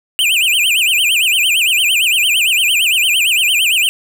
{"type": "tone with vibrato", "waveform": "square", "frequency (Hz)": 2745, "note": "F7", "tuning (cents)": -31, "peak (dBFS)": -11, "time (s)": [0.19, 3.89], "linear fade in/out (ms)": 0, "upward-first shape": "sine", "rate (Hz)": 8.8, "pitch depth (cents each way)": 250, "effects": []}